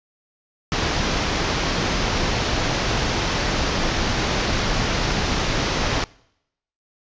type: low-pass noise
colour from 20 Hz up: pink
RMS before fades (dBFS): -22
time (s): 0.72-6.04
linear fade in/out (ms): 0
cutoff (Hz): 6300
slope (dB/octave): 48
effects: noise-tail reverb RT60 0.8 s tail -24 dB re dry + resampled to 16000 Hz